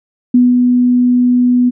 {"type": "tone with ADSR envelope", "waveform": "sine", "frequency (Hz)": 246.9, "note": "B3", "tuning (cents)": 0, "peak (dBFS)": -4, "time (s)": [0.34, 1.71], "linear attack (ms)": 6, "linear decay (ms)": 190, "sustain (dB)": -3, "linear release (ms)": 27, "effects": []}